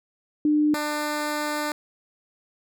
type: tone pair in turn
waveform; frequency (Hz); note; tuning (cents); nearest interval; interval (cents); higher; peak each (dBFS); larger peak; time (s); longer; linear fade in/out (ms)
sine / 10% pulse; 300 / 298.8; D4 / D4; +37 / +30; unison; 7; first; -17; neither; 0.45-0.74 / 0.74-1.72; second; 2
effects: none